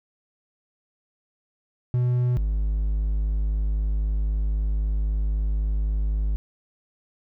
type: tone pair in turn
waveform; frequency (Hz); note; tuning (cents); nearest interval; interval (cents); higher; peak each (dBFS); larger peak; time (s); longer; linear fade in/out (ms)
triangle; 123.47 / 51.91; B2 / G#1; 0 / 0; octave + minor third; 1500; first; -17 / -19; first; 1.94-2.37 / 2.37-6.36; second; 0
effects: none